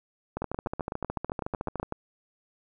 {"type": "two click trains", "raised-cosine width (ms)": 1, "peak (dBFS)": [-17, -17], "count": [13, 21], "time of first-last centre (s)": [[0.42, 1.924], [0.37, 1.83]], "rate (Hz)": [7.98, 13.7], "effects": []}